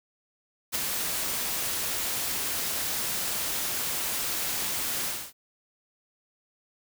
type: noise with ADSR envelope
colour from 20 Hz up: white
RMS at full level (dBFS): -26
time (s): 0.72-5.33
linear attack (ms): 35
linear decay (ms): 5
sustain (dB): -4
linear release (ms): 270
effects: none